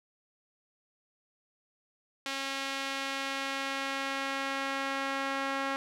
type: tone with band-pass filter sweep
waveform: sawtooth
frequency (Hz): 272.5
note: C#4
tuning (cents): -29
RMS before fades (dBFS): -34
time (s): 2.26-5.76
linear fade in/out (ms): 0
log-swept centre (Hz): 3200 to 1500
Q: 0.85
effects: none